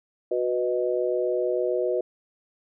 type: chord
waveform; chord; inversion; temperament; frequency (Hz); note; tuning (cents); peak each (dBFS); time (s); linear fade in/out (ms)
sine; B major; second; equal with one note detuned; 367 / 493.9 / 622.3; F#4 / B4 / D#5; -14 / 0 / 0; -26 / -26 / -28; 0.31-2.01; 5
effects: none